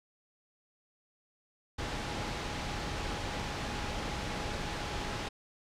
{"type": "tone in noise", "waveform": "sine", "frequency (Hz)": 830.6, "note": "G#5", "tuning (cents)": 0, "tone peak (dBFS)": -46, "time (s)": [1.78, 5.29], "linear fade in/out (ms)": 10, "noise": "pink", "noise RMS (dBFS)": -36, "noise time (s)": [1.78, 5.29], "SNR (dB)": -13, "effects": ["low-pass 5000 Hz 12 dB/octave"]}